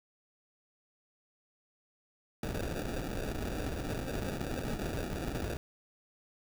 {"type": "noise with sample-and-hold", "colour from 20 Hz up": "pink", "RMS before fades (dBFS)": -36, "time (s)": [2.43, 5.57], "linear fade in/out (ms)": 2, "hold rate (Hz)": 1050, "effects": []}